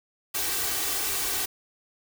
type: noise with comb filter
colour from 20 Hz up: white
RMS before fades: -28 dBFS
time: 0.34-1.46 s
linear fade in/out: 10 ms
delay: 2.6 ms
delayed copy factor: +0.65
effects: none